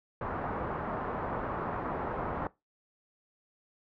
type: low-pass noise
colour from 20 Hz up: white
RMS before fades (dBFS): -35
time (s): 0.21-2.47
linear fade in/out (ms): 2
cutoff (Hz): 1200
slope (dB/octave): 24
effects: noise-tail reverb RT60 0.2 s tail -20 dB re dry